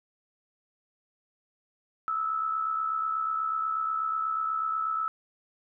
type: tone with amplitude modulation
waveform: sine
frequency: 1305 Hz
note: E6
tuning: 18 cents flat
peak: -24 dBFS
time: 2.08-5.08 s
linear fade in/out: 0 ms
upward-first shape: sine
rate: 68.2 Hz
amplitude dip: 55%
effects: none

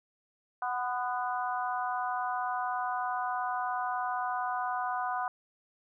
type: harmonic tone with a mistuned harmonic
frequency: 246.9 Hz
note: B3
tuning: in tune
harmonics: 3 / 4 / 5 / 6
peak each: -33 / -35 / -37 / -39 dBFS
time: 0.62-5.28 s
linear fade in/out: 2 ms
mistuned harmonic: 4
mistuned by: +28 cents
effects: none

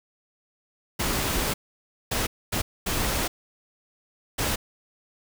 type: noise bursts at uneven times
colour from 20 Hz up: pink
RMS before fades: -26 dBFS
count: 5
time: 0.99-1.54 / 2.11-2.27 / 2.52-2.62 / 2.86-3.28 / 4.38-4.56 s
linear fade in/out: 10 ms
effects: none

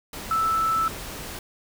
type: tone in noise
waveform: sine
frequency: 1318.5 Hz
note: E6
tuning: in tune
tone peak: -20 dBFS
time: 0.31-0.88 s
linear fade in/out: 2 ms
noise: pink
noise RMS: -36 dBFS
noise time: 0.13-1.39 s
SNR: +13 dB
effects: none

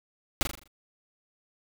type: noise with echo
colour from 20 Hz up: pink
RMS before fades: -24 dBFS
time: 0.41-0.43 s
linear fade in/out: 0 ms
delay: 41 ms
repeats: 6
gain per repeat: -6 dB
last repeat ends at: 0.676 s
effects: none

